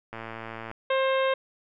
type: click train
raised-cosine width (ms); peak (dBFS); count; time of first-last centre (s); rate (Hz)
0.5; -22; 67; 0.13-0.714; 113
type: harmonic tone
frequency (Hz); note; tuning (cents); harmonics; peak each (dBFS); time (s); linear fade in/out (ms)
531; C5; +25; 1 / 2 / 3 / 4 / 5 / 6 / 7; -23 / -29 / -33 / -35 / -37 / -39 / -40; 0.9-1.34; 5
effects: none